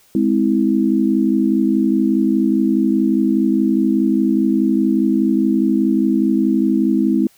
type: chord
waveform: sine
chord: Ab augmented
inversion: none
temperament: just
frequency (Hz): 207.7 / 259.6 / 324.5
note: Ab3 / C4 / E4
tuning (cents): 0 / -13 / -27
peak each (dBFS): -17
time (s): 0.15-7.27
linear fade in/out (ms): 2
effects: white hiss -53 dBFS RMS until 7.37 s